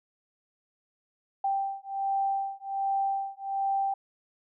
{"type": "beating tone pair", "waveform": "sine", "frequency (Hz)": [784, 785.3], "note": ["G5", "G5"], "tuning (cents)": [0, 3], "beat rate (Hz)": 1.3, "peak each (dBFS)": -30, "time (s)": [1.44, 3.94], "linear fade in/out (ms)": 5, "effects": []}